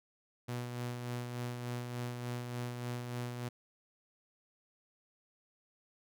sawtooth tone with tremolo, 121.9 Hz, B2, 22 cents flat, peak -32 dBFS, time 0.48-3.49 s, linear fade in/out 10 ms, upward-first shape sine, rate 3.4 Hz, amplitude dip 40%, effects none

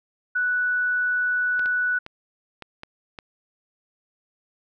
sine tone, 1480 Hz, F#6, in tune, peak -20 dBFS, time 0.35-1.99 s, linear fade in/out 10 ms
clicks, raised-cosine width 0.3 ms, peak -21 dBFS, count 6, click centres 1.594 / 1.659 / 2.064 / 2.623 / 2.834 / 3.188 s
effects none

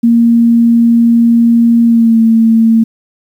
sine tone with pitch glide, 233.1 to 225.8 Hz, A#3 to A3, 0 to +45 cents, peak -4 dBFS, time 0.03-2.84 s, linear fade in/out 10 ms, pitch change -55 cents, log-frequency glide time 1.85-2.19 s, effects 7-bit

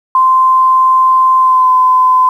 sine tone with pitch glide, 1039 to 1021.7 Hz, C6 to C6, -12 to -42 cents, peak -5 dBFS, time 0.15-2.29 s, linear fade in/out 2 ms, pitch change -30 cents, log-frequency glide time 1.38-1.7 s, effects 7-bit

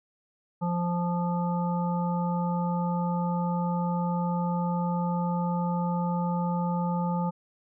harmonic tone, 174.61 Hz, F3, in tune, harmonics 1 / 3 / 5 / 7, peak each -26 / -36 / -32 / -39 dBFS, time 0.61-7.31 s, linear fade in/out 20 ms, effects none

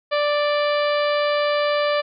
harmonic tone with a mistuned harmonic, 587.3 Hz, D5, in tune, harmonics 1 / 2 / 3 / 4 / 5 / 6 / 7 / 8, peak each -19 / -25 / -29 / -31 / -33 / -35 / -36 / -37 dBFS, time 0.11-2.02 s, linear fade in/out 20 ms, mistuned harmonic 7, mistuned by -19 cents, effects none

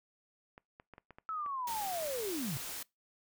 clicks, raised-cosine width 0.5 ms, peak -36 dBFS, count 7, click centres 0.579 / 0.799 / 0.937 / 0.981 / 1.107 / 1.185 / 1.462 s
sine linear sweep, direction down, 1318.5 to 117.9 Hz, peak -35 dBFS, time 1.29-2.57 s, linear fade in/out 0 ms
white noise, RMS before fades -42 dBFS, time 1.67-2.83 s, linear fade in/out 5 ms
effects noise-tail reverb RT60 0.2 s tail -23 dB re dry

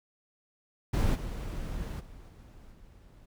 brown noise with level steps, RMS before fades -26 / -36 / -49 / -51 / -54 dBFS, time 0.93-3.26 s, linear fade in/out 10 ms, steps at 1.14 / 1.99 / 2.27 / 2.71 s, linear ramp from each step 20 ms, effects none

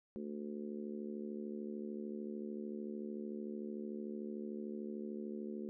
harmonic tone, 73.42 Hz, D2, in tune, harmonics 3 / 4 / 5 / 6 / 7, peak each -43 / -51 / -46 / -52 / -55 dBFS, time 0.16-5.69 s, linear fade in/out 0 ms, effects none

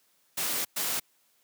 white noise bursts at uneven times, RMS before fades -30 dBFS, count 2, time 0.37-0.65 / 0.76-1 s, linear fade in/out 10 ms, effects white hiss -68 dBFS RMS until 1.43 s + high-pass 150 Hz 12 dB/octave

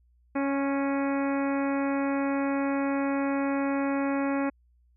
harmonic tone with a mistuned harmonic, 277.2 Hz, C#4, in tune, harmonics 1 / 2 / 3 / 4 / 5 / 6 / 7 / 8 / 9, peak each -26 / -32 / -36 / -38 / -40 / -42 / -43 / -44 / -45 dBFS, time 0.35-4.5 s, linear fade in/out 10 ms, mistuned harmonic 4, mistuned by -17 cents, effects added 60 Hz sine -60 dBFS peak until 4.96 s

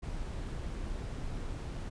brown noise, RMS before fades -38 dBFS, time 0.02-1.9 s, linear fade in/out 20 ms, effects resampled to 22050 Hz

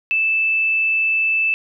sine tone, 2635 Hz, E7, 1 cent flat, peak -15 dBFS, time 0.11-1.54 s, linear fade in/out 0 ms, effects none

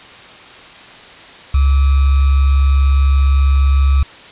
sine tone with sample-and-hold, 68.7 Hz, C#2, 15 cents flat, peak -8 dBFS, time 1.54-4.03 s, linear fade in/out 5 ms, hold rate 1225 Hz, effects white hiss -37 dBFS RMS until 4.31 s + resampled to 8000 Hz

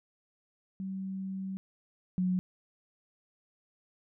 sine tone pair in turn, 191.3 / 183.07 Hz, G3 / F#3, -42 / -18 cents, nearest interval minor second, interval 76 cents, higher first, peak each -34 / -26 dBFS, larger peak second, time 0.8-1.57 / 2.18-2.39 s, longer first, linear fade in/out 0 ms, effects none

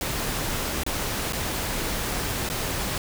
pink noise with dropouts, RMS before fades -28 dBFS, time 0.01-2.98 s, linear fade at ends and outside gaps 1 ms, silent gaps 0.835-0.864 / 1.324-1.332 / 2.489-2.499 s, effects none

